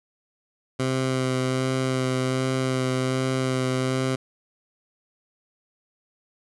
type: tone with vibrato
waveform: 15% pulse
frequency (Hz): 130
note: C3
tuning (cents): -11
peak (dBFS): -16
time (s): 0.79-4.16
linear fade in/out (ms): 10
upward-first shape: sine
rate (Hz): 1.3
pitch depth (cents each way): 13
effects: resampled to 24000 Hz